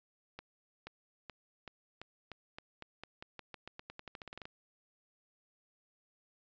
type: accelerating click train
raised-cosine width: 0.3 ms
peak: -29 dBFS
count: 24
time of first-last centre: 0.39-4.455 s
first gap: 480 ms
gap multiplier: 0.89
effects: resampled to 16000 Hz